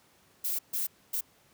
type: noise bursts at uneven times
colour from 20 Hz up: violet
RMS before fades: -31 dBFS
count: 3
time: 0.44-0.59 / 0.73-0.87 / 1.13-1.21 s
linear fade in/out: 10 ms
effects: pink hiss -63 dBFS RMS until 1.53 s + high-pass 100 Hz 12 dB/octave